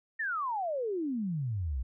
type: exponential sweep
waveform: sine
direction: down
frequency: 1864.7 to 58.1 Hz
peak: -30 dBFS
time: 0.19-1.83 s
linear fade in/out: 10 ms
effects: none